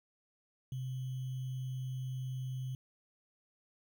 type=tone with sample-and-hold; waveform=sine; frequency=129.3 Hz; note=C3; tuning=20 cents flat; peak=-36 dBFS; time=0.72-2.75 s; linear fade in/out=2 ms; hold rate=3150 Hz; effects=none